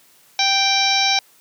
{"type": "harmonic tone with a mistuned harmonic", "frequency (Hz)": 784, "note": "G5", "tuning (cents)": 0, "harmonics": [1, 2, 3, 4, 5, 6, 7, 8], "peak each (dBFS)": [-21, -29, -21, -27, -20, -29, -22, -28], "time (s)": [0.39, 1.19], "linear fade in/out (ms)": 2, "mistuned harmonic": 8, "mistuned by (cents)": -66, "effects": ["white hiss -53 dBFS RMS until 1.4 s", "high-pass 100 Hz 12 dB/octave"]}